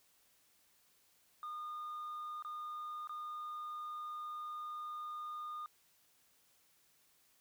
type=tone with dropouts; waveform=sine; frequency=1220 Hz; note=D#6; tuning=34 cents flat; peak=-39 dBFS; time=1.43-5.66 s; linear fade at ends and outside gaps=1 ms; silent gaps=2.424-2.448 / 3.073-3.094 s; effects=tanh soft clip ceiling -40 dBFS + white hiss -71 dBFS RMS until 7.4 s